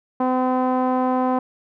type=tone with low-pass filter; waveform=sawtooth; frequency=255.4 Hz; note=C4; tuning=42 cents flat; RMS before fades=-20 dBFS; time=0.2-1.39 s; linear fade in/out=5 ms; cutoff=930 Hz; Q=2.9; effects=none